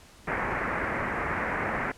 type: low-pass noise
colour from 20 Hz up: white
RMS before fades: -30 dBFS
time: 0.27-1.92 s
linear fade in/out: 10 ms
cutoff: 2100 Hz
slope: 48 dB/octave
effects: pink hiss -53 dBFS RMS until 1.97 s + low-pass 10000 Hz 12 dB/octave